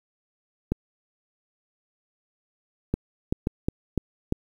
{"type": "clicks", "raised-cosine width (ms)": 3, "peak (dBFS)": -10, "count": 7, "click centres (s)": [0.72, 2.94, 3.325, 3.471, 3.685, 3.977, 4.324], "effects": ["8-bit"]}